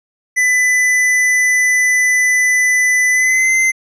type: tone with pitch glide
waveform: square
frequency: 2000 to 2069 Hz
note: B6 to C7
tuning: +21 to -20 cents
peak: -11 dBFS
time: 0.36-3.72 s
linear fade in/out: 20 ms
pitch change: +59 cents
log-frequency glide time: 3.12-3.54 s
effects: low-pass 10000 Hz 12 dB/octave